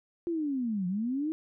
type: linear two-way sweep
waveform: sine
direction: down then up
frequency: 349.2 to 174.61 to 323.5 Hz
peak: -28 dBFS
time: 0.27-1.32 s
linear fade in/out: 0 ms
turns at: 0.87 s
effects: none